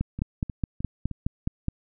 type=two click trains; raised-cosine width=5 ms; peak=-13 / -21 dBFS; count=9 / 4; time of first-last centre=0.01-1.684 / 0.19-1.113 s; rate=4.78 / 3.25 Hz; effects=none